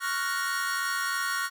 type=chord; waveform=45% pulse; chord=Gb major seventh; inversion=second; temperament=equal; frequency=1108.7 / 1396.9 / 1480 / 1864.7 Hz; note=Db6 / F6 / Gb6 / Bb6; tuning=0 / 0 / 0 / 0 cents; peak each=-33 dBFS; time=0-1.5 s; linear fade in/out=50 ms; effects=none